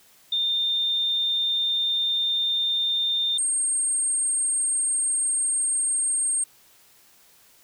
sine tone pair in turn, 3615 / 8563 Hz, A7 / C9, +46 / +39 cents, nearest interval octave + minor third, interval 1493 cents, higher second, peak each -21 dBFS, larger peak neither, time 0.32-3.38 / 3.38-6.44 s, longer neither, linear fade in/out 5 ms, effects white hiss -56 dBFS RMS until 7.63 s

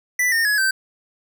square tone with pitch steps, 1981 / 1827.1 / 1685.2 / 1554.3 Hz, B6 / A#6 / G#6 / G6, +5 / -35 / +25 / -15 cents, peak -17 dBFS, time 0.19-0.71 s, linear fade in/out 5 ms, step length 130 ms, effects none

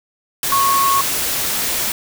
sine tone in noise, 1100 Hz, C#6, 14 cents flat, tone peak -13 dBFS, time 0.52-1.01 s, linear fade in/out 2 ms, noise white, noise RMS -20 dBFS, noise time 0.43-1.92 s, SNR +4 dB, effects none

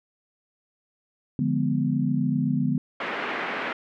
sine chord, D diminished seventh, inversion none, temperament equal with one note detuned, 146.83 / 174.61 / 207.7 / 248.8 Hz, D3 / F3 / Ab3 / Cb4, 0 / 0 / 0 / +13 cents, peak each -26 / -29 / -28 / -25 dBFS, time 1.39-2.78 s, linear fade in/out 2 ms
white band-pass noise, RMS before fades -30 dBFS, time 3-3.73 s, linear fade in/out 5 ms, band 200 to 2300 Hz, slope 24 dB/octave
effects none

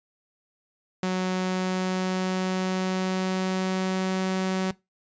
sawtooth tone with pitch glide, 185 to 188.02 Hz, F#3 to F#3, 0 to +28 cents, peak -20 dBFS, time 1.03-4.71 s, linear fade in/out 2 ms, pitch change +28 cents, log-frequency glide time 1.31-4.24 s, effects noise-tail reverb RT60 0.2 s tail -20 dB re dry + resampled to 16000 Hz

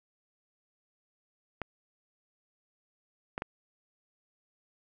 clicks, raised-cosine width 0.5 ms, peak -19 dBFS, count 3, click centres 1.617 / 3.379 / 3.421 s, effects none

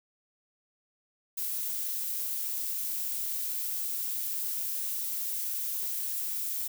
violet noise, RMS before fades -33 dBFS, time 1.37-6.68 s, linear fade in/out 10 ms, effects none

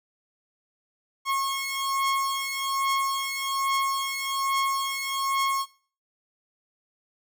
sawtooth beating tone pair, 1088 / 1089.2 Hz, C#6 / C#6, -33 / -31 cents, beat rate 1.2 Hz, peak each -26 / -24 dBFS, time 1.25-5.66 s, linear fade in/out 50 ms, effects noise-tail reverb RT60 0.4 s tail -17 dB re dry

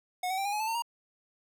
square tone with pitch steps, 729 / 756 / 784 / 813.1 / 843.2 / 874.5 / 906.9 / 940.5 Hz, F#5 / F#5 / G5 / G#5 / G#5 / A5 / A#5 / A#5, -26 / +37 / 0 / -37 / +26 / -11 / -48 / +15 cents, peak -30 dBFS, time 0.23-0.822 s, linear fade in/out 5 ms, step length 74 ms, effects none

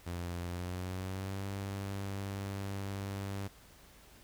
sawtooth tone with pitch glide, 87.31 to 98.57 Hz, F2 to G2, 0 to +10 cents, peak -33 dBFS, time 0.06-3.48 s, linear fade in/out 10 ms, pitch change +210 cents, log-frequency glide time 0.45-1.45 s, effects added 50 Hz sine -62 dBFS peak until 4.23 s + pink hiss -59 dBFS RMS until 4.23 s

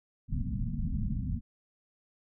pink low-pass noise, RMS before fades -32 dBFS, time 0.28-1.41 s, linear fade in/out 50 ms, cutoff 250 Hz, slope 96 dB/octave, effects none

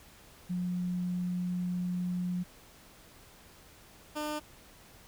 sine / 15% pulse tone pair in turn, 179.1 / 301.2 Hz, F3 / D4, +44 / +44 cents, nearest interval major sixth, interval 900 cents, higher second, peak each -30 / -27 dBFS, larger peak second, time 0.49-2.44 / 4.15-4.4 s, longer first, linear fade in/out 20 ms, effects pink hiss -56 dBFS RMS until 5.07 s

